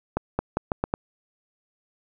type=accelerating click train; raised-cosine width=1 ms; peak=-9 dBFS; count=6; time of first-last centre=0.17-0.939 s; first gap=220 ms; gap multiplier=0.82; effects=none